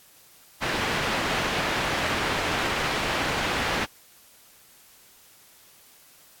white low-pass noise, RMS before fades -27 dBFS, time 0.61-3.86 s, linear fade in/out 20 ms, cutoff 2300 Hz, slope 12 dB/octave, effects white hiss -54 dBFS RMS until 6.4 s + AAC 64 kbps

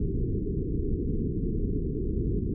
pink low-pass noise, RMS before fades -28 dBFS, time 0-2.54 s, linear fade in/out 5 ms, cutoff 440 Hz, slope 96 dB/octave, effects none

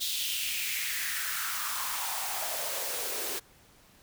white noise with high-pass filter sweep, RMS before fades -33 dBFS, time 0-3.4 s, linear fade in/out 20 ms, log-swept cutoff 3700 to 360 Hz, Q 3.6, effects pink hiss -59 dBFS RMS until 4.02 s

